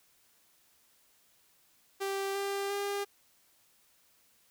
sawtooth tone with pitch steps, 392 / 397.2 / 402.6 Hz, G4 / G4 / G4, 0 / +23 / +46 cents, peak -28 dBFS, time 2-3.05 s, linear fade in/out 20 ms, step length 350 ms, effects white hiss -67 dBFS RMS until 4.5 s

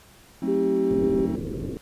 triangle chord, F# diminished seventh, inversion none, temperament just, 185 / 222 / 266.4 / 319.7 Hz, F#3 / A3 / C4 / Eb4, 0 / +16 / +31 / +47 cents, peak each -30 / -29 / -25 / -30 dBFS, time 0.42-1.36 s, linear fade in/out 5 ms
sine tone with vibrato, 392 Hz, G4, in tune, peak -21 dBFS, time 0.47-1.27 s, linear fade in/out 20 ms, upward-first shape triangle, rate 2.2 Hz, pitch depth 21 cents each way
white low-pass noise, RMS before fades -31 dBFS, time 0.91-1.77 s, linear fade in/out 0 ms, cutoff 440 Hz, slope 48 dB/octave
effects pink hiss -52 dBFS RMS until 1.81 s + resampled to 32000 Hz

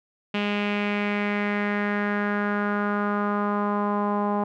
sawtooth tone with low-pass filter sweep, 205.5 Hz, G#3, 18 cents flat, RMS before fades -25 dBFS, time 0.34-4.44 s, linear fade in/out 5 ms, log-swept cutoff 2800 to 930 Hz, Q 3.5, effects none

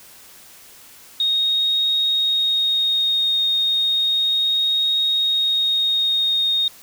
sine tone with vibrato, 3725 Hz, A#7, 2 cents flat, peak -16 dBFS, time 1.2-6.68 s, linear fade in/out 2 ms, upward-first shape triangle, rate 0.33 Hz, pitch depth 10 cents each way, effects white hiss -45 dBFS RMS until 6.82 s

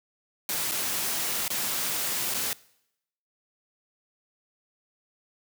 white noise with dropouts, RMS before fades -29 dBFS, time 0.49-2.53 s, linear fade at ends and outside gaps 1 ms, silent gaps 0.713-0.718 / 1.48-1.503 / 2.34-2.344 s, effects noise-tail reverb RT60 0.8 s tail -22 dB re dry + high-pass 100 Hz 12 dB/octave

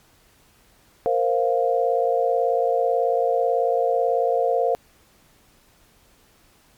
sine chord, Bb suspended second, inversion none, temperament just, 466.2 / 524.4 / 699.2 Hz, Bb4 / C5 / F5, 0 / +4 / +2 cents, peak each -22 dBFS, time 1.06-4.75 s, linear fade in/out 0 ms, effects pink hiss -57 dBFS RMS until 6.77 s + MP3 96 kbps

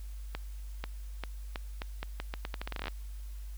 accelerating click train, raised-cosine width 0.3 ms, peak -20 dBFS, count 20, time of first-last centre 0.35-2.882 s, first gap 490 ms, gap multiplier 0.81, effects added 50 Hz sine -39 dBFS peak until 3.57 s + white hiss -60 dBFS RMS until 3.57 s

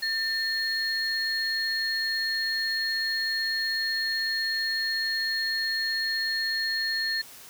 sine tone pair together, 1796 / 4285 Hz, A6 / C8, +35 / +40 cents, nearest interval octave + minor third, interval 1505 cents, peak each -28 dBFS, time 0.02-7.22 s, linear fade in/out 10 ms, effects white hiss -47 dBFS RMS until 7.49 s

